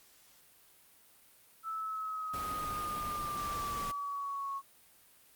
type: exponential sweep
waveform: sine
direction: down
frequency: 1318.5 to 1097 Hz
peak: -35 dBFS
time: 1.63-4.62 s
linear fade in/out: 50 ms
type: noise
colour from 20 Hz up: pink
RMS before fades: -43 dBFS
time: 2.33-3.92 s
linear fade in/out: 10 ms
effects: white hiss -62 dBFS RMS until 5.35 s + Opus 48 kbps